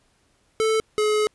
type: tone pair in turn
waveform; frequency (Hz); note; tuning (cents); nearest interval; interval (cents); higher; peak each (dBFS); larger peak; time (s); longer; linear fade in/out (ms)
square; 440 / 425.3; A4 / G#4; 0 / +41; minor second; 59; first; -19; neither; 0.6-0.8 / 0.98-1.27; second; 0
effects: pink hiss -64 dBFS RMS until 1.34 s + resampled to 24000 Hz